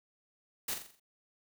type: noise with echo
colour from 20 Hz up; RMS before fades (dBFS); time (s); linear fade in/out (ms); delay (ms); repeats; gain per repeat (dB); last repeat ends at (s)
white; -35; 0.68-0.74; 5; 43; 6; -6; 0.998
effects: none